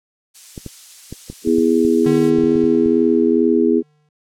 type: noise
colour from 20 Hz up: violet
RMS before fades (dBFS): -31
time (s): 0.34-2.31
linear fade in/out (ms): 20
type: clicks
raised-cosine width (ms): 3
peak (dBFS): -16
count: 12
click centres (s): 0.578 / 0.663 / 1.126 / 1.3 / 1.474 / 1.584 / 1.85 / 2.385 / 2.439 / 2.556 / 2.64 / 2.86
type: chord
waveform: sine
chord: E major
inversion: second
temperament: just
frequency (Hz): 247.2 / 329.6 / 412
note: B3 / E4 / G#4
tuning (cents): +2 / 0 / -14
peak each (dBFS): -16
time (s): 1.44-3.83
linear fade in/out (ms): 50
type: tone with exponential decay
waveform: square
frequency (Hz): 150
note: D3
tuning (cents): +37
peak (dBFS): -20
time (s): 2.06-4.09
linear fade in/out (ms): 2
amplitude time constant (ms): 440
effects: low-pass 7000 Hz 12 dB/octave + AAC 64 kbps